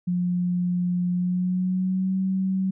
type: tone with pitch glide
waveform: sine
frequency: 178 to 189.68 Hz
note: F3 to F#3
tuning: +33 to +43 cents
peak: -21 dBFS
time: 0.07-2.71 s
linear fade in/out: 10 ms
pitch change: +110 cents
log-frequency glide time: 1.11-2.17 s
effects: none